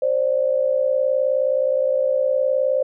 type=tone pair together; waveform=sine; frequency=527.7 / 587 Hz; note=C5 / D5; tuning=+15 / -1 cents; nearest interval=major second; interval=184 cents; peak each=-18 / -21 dBFS; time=0.02-2.83 s; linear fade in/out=5 ms; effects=none